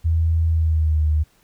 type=tone with pitch glide; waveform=sine; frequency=81.7 to 76.67 Hz; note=E2 to D#2; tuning=-15 to -25 cents; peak=-15 dBFS; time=0.04-1.24 s; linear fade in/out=20 ms; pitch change=-110 cents; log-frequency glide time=0.48-1.04 s; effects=pink hiss -59 dBFS RMS until 1.43 s